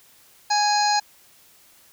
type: harmonic tone with a mistuned harmonic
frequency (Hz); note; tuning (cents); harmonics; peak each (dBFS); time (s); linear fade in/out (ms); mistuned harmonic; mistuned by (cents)
830.6; G#5; 0; 1 / 2 / 3 / 5 / 6 / 7 / 8; -19 / -28 / -34 / -26 / -29 / -39 / -29; 0.5-1; 10; 7; -16
effects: white hiss -54 dBFS RMS until 1.92 s